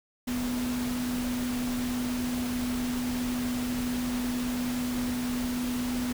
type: tone in noise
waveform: sine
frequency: 246.9 Hz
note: B3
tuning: in tune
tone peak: -28 dBFS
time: 0.27-6.13 s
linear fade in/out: 10 ms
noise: pink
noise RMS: -37 dBFS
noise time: 0.27-6.13 s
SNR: +6 dB
effects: none